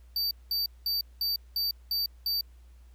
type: tone bursts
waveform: square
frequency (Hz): 4628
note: D8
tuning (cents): -26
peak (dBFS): -27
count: 7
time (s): 0.16-2.41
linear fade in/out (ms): 2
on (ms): 150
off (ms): 200
effects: added 60 Hz sine -50 dBFS peak until 2.94 s + pink hiss -68 dBFS RMS until 2.94 s